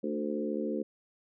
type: harmonic tone with a mistuned harmonic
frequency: 73.9 Hz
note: D2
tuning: 11 cents sharp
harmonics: 3 / 4 / 5 / 6 / 7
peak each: -35 / -36 / -37 / -38 / -38 dBFS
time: 0.03-0.83 s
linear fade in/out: 10 ms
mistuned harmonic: 5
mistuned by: -18 cents
effects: none